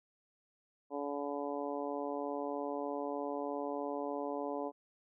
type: harmonic tone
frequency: 143.2 Hz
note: D3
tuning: 43 cents flat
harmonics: 2 / 3 / 4 / 5 / 6 / 7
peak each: -41 / -41 / -41 / -44 / -45 / -46 dBFS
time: 0.9-4.72 s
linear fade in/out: 50 ms
effects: none